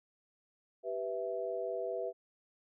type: chord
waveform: sine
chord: E minor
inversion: first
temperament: equal with one note detuned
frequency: 389.3 / 493.9 / 659.3 Hz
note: G4 / B4 / E5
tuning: -12 / 0 / 0 cents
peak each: -40 / -38 / -38 dBFS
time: 0.83-2.13 s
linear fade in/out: 50 ms
effects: none